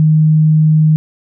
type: tone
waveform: sine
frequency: 155.56 Hz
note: D#3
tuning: in tune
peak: -6 dBFS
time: 0-0.96 s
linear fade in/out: 0 ms
effects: none